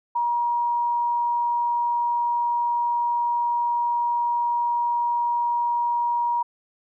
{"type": "tone", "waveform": "sine", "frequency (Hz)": 952, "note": "A#5", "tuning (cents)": 36, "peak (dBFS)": -20, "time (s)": [0.15, 6.43], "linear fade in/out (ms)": 10, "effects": []}